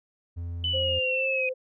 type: tone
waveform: triangle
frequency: 85.7 Hz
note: F2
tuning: 32 cents flat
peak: -29 dBFS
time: 0.36-1 s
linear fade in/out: 20 ms
type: linear sweep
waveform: sine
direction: down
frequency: 3018 to 2494 Hz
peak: -25 dBFS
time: 0.64-1.49 s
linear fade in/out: 2 ms
type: tone with vibrato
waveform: sine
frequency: 523.3 Hz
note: C5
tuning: in tune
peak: -28 dBFS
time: 0.73-1.54 s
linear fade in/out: 20 ms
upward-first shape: sine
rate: 2.2 Hz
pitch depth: 28 cents each way
effects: none